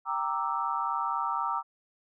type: chord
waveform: sine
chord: E half-diminished seventh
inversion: first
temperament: equal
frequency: 784 / 932.3 / 1174.7 / 1318.5 Hz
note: G5 / Bb5 / D6 / E6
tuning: 0 / 0 / 0 / 0 cents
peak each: -36 / -32 / -32 / -33 dBFS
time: 0.05-1.63 s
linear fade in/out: 50 ms
effects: none